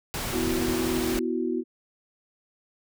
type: noise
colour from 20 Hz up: pink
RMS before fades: -31 dBFS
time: 0.14-1.19 s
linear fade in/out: 0 ms
type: chord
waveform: sine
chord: B suspended fourth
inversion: none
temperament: just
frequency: 246.9 / 329.3 / 370.4 Hz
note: B3 / E4 / F#4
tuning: 0 / -2 / +2 cents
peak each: -29 dBFS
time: 0.31-1.64 s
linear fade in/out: 50 ms
effects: none